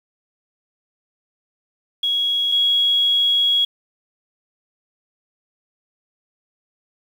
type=tone pair in turn; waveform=sine; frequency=3322 / 3322 Hz; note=G#7 / G#7; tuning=0 / 0 cents; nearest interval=unison; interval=0 cents; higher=neither; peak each=-17 / -14 dBFS; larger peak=second; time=2.03-2.52 / 2.52-3.65 s; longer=second; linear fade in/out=5 ms; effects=7-bit